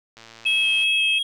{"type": "click train", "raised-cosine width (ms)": 0.2, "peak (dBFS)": -26, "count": 77, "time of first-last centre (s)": [0.17, 0.837], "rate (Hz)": 114}
{"type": "tone", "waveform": "sine", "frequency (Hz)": 2585, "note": "E7", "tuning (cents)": -34, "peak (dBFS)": -19, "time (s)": [0.45, 1.19], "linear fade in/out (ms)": 10}
{"type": "tone with vibrato", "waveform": "triangle", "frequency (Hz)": 3252, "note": "G#7", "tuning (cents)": -37, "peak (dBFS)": -20, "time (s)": [0.46, 1.23], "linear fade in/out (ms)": 5, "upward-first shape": "square", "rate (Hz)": 2.8, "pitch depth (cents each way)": 12}
{"effects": []}